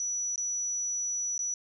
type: tone with dropouts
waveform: sine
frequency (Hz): 5900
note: F#8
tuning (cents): -6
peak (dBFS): -29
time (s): 0-1.54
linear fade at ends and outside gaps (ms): 1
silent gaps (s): 0.359-0.378 / 1.379-1.391
effects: 11-bit